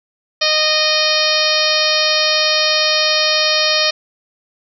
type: harmonic tone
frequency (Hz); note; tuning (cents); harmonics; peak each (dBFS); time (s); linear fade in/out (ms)
617; D#5; -15; 1 / 2 / 3 / 4 / 5 / 6 / 7 / 8 / 9; -20 / -24 / -23 / -21 / -22 / -22 / -19 / -21 / -21; 0.41-3.91; 10
effects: none